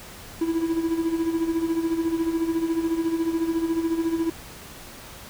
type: tone with tremolo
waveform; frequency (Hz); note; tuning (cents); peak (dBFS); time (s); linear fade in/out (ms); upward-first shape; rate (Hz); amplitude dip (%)
triangle; 329.2; E4; -2; -17; 0.41-4.3; 5; sine; 14; 65
effects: pink hiss -42 dBFS RMS until 5.29 s